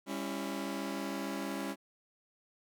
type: chord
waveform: sawtooth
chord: C# diminished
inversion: second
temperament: just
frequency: 199.57 / 277.2 / 332.6 Hz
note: G3 / C#4 / E4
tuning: +31 / 0 / +16 cents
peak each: -36 / -35 / -38 dBFS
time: 0.06-1.76 s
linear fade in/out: 50 ms
effects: none